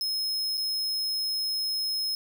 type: tone with dropouts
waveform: 45% pulse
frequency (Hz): 5160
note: E8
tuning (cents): -38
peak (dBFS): -27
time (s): 0.01-2.15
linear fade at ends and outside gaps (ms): 1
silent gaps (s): 0.572-0.577
effects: 9-bit